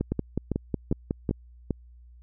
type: two click trains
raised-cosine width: 3 ms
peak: -13 / -13 dBFS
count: 8 / 5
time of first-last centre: 0.01-1.292 / 0.12-1.707 s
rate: 5.46 / 2.52 Hz
effects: added 60 Hz sine -48 dBFS peak until 2.22 s